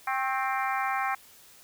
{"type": "harmonic tone with a mistuned harmonic", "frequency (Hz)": 262.7, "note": "C4", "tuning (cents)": 7, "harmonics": [3, 4, 5, 6, 7, 8, 9], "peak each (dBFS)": [-30, -32, -34, -36, -37, -38, -39], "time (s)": [0.07, 1.15], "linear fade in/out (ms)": 5, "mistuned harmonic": 4, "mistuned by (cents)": 47, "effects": ["white hiss -54 dBFS RMS until 1.63 s"]}